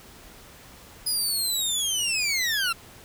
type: linear sweep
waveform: 20% pulse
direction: down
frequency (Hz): 5010 to 1322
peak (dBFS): -18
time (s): 1.06-2.73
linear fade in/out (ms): 10
effects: pink hiss -48 dBFS RMS until 3.04 s